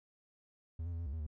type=tone with pitch steps; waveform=triangle; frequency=81.5 / 86.6 / 83.1 / 85 / 67.7 / 80.9 / 74.8 Hz; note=E2 / F2 / E2 / F2 / C#2 / E2 / D2; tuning=-19 / -14 / +15 / -46 / -40 / -32 / +32 cents; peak=-35 dBFS; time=0.79-1.266 s; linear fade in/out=5 ms; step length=68 ms; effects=none